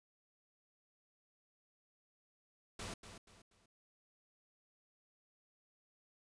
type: noise with echo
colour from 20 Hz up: pink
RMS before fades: -45 dBFS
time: 2.79-2.94 s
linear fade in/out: 5 ms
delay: 240 ms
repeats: 3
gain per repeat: -9 dB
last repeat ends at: 3.66 s
effects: resampled to 22050 Hz